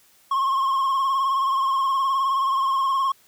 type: tone with vibrato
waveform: triangle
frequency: 1077 Hz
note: C6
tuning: 50 cents sharp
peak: -17 dBFS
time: 0.31-3.12 s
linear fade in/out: 5 ms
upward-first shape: triangle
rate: 19 Hz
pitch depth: 60 cents each way
effects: white hiss -57 dBFS RMS until 3.27 s